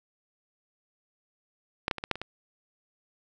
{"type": "clicks", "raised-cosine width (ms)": 0.3, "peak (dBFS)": [-10, -10, -19, -16, -9, -22, -19], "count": 7, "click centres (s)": [1.881, 1.912, 1.983, 2.039, 2.113, 2.156, 2.216], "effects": []}